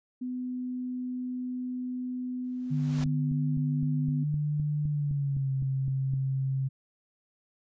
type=tone; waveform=sine; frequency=251.2 Hz; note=B3; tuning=30 cents sharp; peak=-31 dBFS; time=0.21-4.24 s; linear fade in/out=10 ms
type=noise with exponential growth; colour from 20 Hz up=pink; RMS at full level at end=-39 dBFS; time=2.44-3.04 s; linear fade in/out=1 ms; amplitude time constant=130 ms
type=tone with pitch glide; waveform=sine; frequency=148.7 to 134.02 Hz; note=D3 to C3; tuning=+22 to +42 cents; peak=-26 dBFS; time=2.7-6.69 s; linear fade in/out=20 ms; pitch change=-180 cents; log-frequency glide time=4.89-5.52 s
type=click train; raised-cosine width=5 ms; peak=-26 dBFS; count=13; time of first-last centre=3.06-6.137 s; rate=3.9 Hz
effects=resampled to 16000 Hz